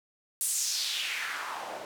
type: noise with band-pass filter sweep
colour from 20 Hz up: white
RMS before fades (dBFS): -33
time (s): 0.41-1.85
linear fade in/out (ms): 0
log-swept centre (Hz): 10000 to 530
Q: 2.5
effects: none